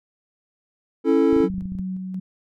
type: chord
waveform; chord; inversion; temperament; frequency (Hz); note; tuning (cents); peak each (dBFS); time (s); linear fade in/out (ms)
triangle; A major; first; just; 275 / 330 / 440; C#4 / E4 / A4; -14 / +2 / 0; -17; 1.04-1.49; 50
type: clicks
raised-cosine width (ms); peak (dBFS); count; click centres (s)
5; -23; 11; 1.329 / 1.365 / 1.405 / 1.502 / 1.542 / 1.582 / 1.622 / 1.656 / 1.721 / 1.752 / 1.795
type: tone with tremolo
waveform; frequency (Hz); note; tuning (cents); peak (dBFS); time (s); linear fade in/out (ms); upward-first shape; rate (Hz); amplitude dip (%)
sine; 186.6; F#3; +15; -25; 1.43-2.2; 10; square; 2.8; 30
effects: none